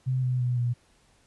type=tone with pitch steps; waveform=sine; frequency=129.2 / 126.4 / 123.65 / 120.97 Hz; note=C3 / B2 / B2 / B2; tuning=-21 / +41 / +3 / -35 cents; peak=-23 dBFS; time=0.06-0.74 s; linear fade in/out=20 ms; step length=170 ms; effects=pink hiss -63 dBFS RMS until 1.26 s + resampled to 24000 Hz